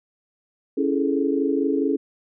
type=chord; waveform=sine; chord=A major seventh; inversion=first; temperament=equal; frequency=277.2 / 329.6 / 415.3 / 440 Hz; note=C#4 / E4 / G#4 / A4; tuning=0 / 0 / 0 / 0 cents; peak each=-22 / -26 / -25 / -27 dBFS; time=0.77-1.97 s; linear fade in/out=10 ms; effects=none